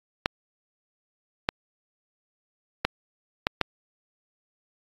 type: clicks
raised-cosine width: 0.3 ms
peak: -5 dBFS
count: 5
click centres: 0.259 / 1.489 / 2.85 / 3.469 / 3.613 s
effects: AAC 32 kbps